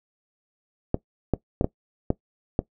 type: clicks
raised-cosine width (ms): 2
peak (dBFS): -7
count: 6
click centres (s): 0.944 / 1.337 / 1.611 / 1.644 / 2.104 / 2.591
effects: noise-tail reverb RT60 0.1 s tail -19 dB re dry